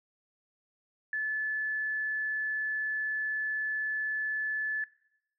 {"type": "tone", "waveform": "sine", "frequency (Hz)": 1732, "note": "A6", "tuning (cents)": -28, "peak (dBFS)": -29, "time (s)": [1.13, 4.84], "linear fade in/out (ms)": 2, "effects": ["noise-tail reverb RT60 0.8 s tail -19 dB re dry"]}